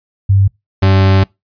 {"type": "tone pair in turn", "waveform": ["sine", "40% pulse"], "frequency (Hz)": [98, 96.04], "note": ["G2", "G2"], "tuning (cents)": [0, -35], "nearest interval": "unison", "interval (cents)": 35, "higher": "first", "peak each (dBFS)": -6, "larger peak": "neither", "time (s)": [[0.29, 0.48], [0.82, 1.24]], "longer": "second", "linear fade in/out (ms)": 10, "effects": ["noise-tail reverb RT60 0.2 s tail -25 dB re dry", "resampled to 11025 Hz"]}